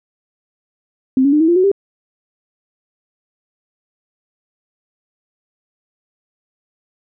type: tone with pitch steps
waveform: sine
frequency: 261.6 / 280.4 / 300.5 / 322.1 / 345.2 / 370 / 396.5 Hz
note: C4 / C#4 / D4 / E4 / F4 / F#4 / G4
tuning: 0 / +20 / +40 / -40 / -20 / 0 / +20 cents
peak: -9 dBFS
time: 1.17-1.716 s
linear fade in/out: 2 ms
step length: 78 ms
effects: none